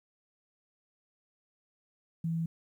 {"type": "tone", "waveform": "sine", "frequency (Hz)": 164.81, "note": "E3", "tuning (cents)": 0, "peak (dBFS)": -29, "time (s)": [2.24, 2.46], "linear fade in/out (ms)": 5, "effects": ["11-bit"]}